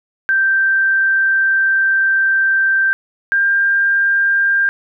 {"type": "tone pair in turn", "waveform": "sine", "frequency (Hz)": [1567, 1595.3], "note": ["G6", "G6"], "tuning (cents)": [-1, 30], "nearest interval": "unison", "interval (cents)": 31, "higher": "second", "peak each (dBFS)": -11, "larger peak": "neither", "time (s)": [[0.29, 2.93], [3.32, 4.69]], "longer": "first", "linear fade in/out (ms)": 0, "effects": []}